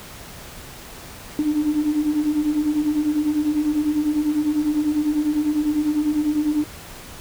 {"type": "beating tone pair", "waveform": "sine", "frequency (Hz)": [292.2, 302.2], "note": ["D4", "D4"], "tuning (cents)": [-9, 50], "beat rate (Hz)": 10, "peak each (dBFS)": [-23, -18], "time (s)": [1.39, 6.64], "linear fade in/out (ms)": 0, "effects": ["tanh soft clip ceiling -12 dBFS", "pink hiss -39 dBFS RMS until 7.2 s"]}